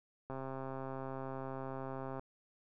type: click train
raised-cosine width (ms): 1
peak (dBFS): -29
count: 253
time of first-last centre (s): 0.3-2.195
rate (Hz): 133
effects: none